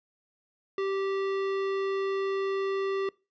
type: tone with hard clipping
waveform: sine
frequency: 389.8 Hz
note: G4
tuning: 10 cents flat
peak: -29 dBFS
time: 0.78-3.09 s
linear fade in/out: 2 ms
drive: 15 dB
effects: noise-tail reverb RT60 0.3 s tail -24 dB re dry + resampled to 16000 Hz